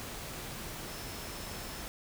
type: tone in noise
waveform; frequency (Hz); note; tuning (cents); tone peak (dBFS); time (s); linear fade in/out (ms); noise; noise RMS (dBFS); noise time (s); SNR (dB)
sine; 5274; E8; 0; -52; 0.88-1.82; 0; pink; -42; 0-1.88; -13
effects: none